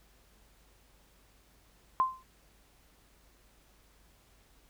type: tone with exponential decay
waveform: sine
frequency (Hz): 1041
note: C6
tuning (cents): -9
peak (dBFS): -20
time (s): 2-2.23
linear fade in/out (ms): 0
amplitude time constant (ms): 50
effects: added 50 Hz sine -65 dBFS peak until 4.69 s + pink hiss -65 dBFS RMS until 4.69 s